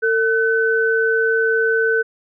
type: tone pair together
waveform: sine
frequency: 450.6 / 1512.6 Hz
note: A4 / F#6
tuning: +41 / +38 cents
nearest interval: octave + major sixth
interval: 2097 cents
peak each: -17 dBFS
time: 0.02-2.03 s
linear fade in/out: 20 ms
effects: none